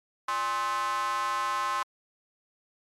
square tone with high-pass filter, 117 Hz, A#2, 7 cents sharp, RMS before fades -29 dBFS, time 0.28-1.83 s, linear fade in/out 5 ms, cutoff 1100 Hz, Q 6.1, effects low-pass 10000 Hz 12 dB/octave + MP3 96 kbps

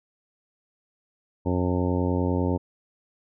harmonic tone with a mistuned harmonic, 90 Hz, F#2, 47 cents flat, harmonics 1 / 2 / 3 / 4 / 5 / 6 / 7 / 8 / 9 / 10, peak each -26 / -29 / -27 / -31 / -32 / -33 / -40 / -44 / -41 / -36 dBFS, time 1.45-2.58 s, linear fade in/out 20 ms, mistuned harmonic 9, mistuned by +21 cents, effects none

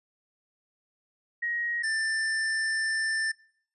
sine / square tone pair in turn, 1888 / 1777.7 Hz, A#6 / A6, +22 / +17 cents, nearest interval minor second, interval 105 cents, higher first, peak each -27 dBFS, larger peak neither, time 1.42-1.83 / 1.83-3.32 s, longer second, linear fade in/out 10 ms, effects noise-tail reverb RT60 0.6 s tail -24 dB re dry + resampled to 24000 Hz

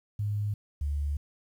sine tone pair in turn, 103.83 / 72.3 Hz, G#2 / D2, 0 / -27 cents, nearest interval tritone, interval 627 cents, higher first, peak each -27 dBFS, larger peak neither, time 0.19-0.54 / 0.81-1.17 s, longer second, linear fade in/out 5 ms, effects 10-bit

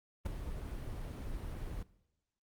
brown noise with ADSR envelope, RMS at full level -30 dBFS, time 0.25-1.83 s, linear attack 14 ms, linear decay 6 ms, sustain -11 dB, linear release 5 ms, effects noise-tail reverb RT60 0.9 s tail -20 dB re dry + Opus 32 kbps

